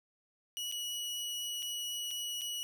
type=tone with dropouts; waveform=sawtooth; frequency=2926 Hz; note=F#7; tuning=20 cents flat; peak=-33 dBFS; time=0.57-2.63 s; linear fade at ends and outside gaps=0 ms; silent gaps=0.715-0.723 / 1.623-1.627 / 2.108-2.112 / 2.411-2.417 s; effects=none